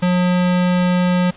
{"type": "tone", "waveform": "square", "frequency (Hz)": 179.7, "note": "F3", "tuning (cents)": 50, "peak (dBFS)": -14, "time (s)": [0.02, 1.31], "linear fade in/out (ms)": 10, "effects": ["pink hiss -43 dBFS RMS until 1.36 s", "resampled to 8000 Hz"]}